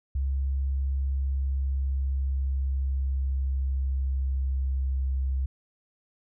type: tone with pitch glide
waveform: sine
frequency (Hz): 67.7 to 66.23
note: C#2 to C2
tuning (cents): -40 to +22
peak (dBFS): -24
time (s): 0.15-5.46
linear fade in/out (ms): 5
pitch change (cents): -38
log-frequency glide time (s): 1.01-5.04
effects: none